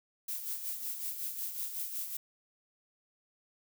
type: noise with tremolo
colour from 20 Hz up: violet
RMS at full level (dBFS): -36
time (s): 0.28-2.17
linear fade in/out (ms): 5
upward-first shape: sine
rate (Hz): 5.4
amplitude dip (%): 55
effects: none